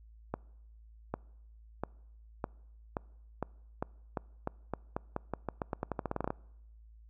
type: accelerating click train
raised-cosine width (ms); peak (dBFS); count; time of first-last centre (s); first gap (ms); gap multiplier
1; -19; 26; 0.34-6.305; 800; 0.87
effects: noise-tail reverb RT60 0.9 s tail -25 dB re dry + added 55 Hz sine -53 dBFS peak until 7.09 s